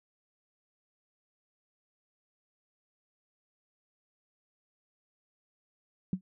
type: tone with exponential decay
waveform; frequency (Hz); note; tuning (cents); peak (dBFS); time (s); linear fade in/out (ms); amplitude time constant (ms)
sine; 185.9; F#3; +8; -23; 6.13-6.21; 2; 16
effects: none